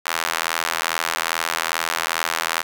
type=tone with high-pass filter; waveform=sawtooth; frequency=82.41 Hz; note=E2; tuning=in tune; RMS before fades=-24 dBFS; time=0.05-2.63 s; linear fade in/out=20 ms; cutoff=1200 Hz; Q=1.1; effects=7-bit